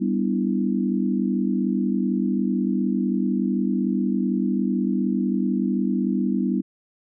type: chord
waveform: sine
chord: E minor seventh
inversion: first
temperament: equal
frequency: 196 / 246.9 / 293.7 / 329.6 Hz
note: G3 / B3 / D4 / E4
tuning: 0 / 0 / 0 / 0 cents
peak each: -23 / -24 / -29 / -28 dBFS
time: 0-6.62 s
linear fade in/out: 20 ms
effects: none